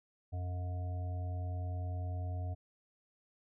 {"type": "harmonic tone", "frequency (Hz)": 90, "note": "F#2", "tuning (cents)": -47, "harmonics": [1, 3, 5, 7, 8], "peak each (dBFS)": [-35, -53, -58, -52, -51], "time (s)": [0.32, 2.55], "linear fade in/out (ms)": 20, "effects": []}